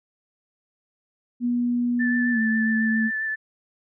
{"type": "tone with pitch glide", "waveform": "sine", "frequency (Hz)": [242.1, 223.3], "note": ["B3", "A3"], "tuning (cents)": [-34, 26], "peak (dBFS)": -20, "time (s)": [1.4, 3.11], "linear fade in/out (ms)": 50, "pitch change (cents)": -140, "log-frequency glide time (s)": [2.32, 2.39]}
{"type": "tone with vibrato", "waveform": "sine", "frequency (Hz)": 1757, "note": "A6", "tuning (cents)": -3, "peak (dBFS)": -24, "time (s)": [1.99, 3.36], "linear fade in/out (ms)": 20, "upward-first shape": "triangle", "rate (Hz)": 7.4, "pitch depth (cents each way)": 22}
{"effects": []}